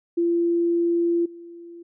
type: tone with level steps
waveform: sine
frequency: 341.4 Hz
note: F4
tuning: 39 cents flat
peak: -18 / -38 dBFS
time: 0.17-1.83 s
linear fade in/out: 10 ms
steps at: 1.25 s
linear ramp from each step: 10 ms
effects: none